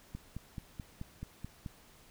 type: click train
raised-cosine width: 5 ms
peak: -28 dBFS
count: 8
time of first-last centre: 0.15-1.662 s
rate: 4.63 Hz
effects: pink hiss -60 dBFS RMS until 2.1 s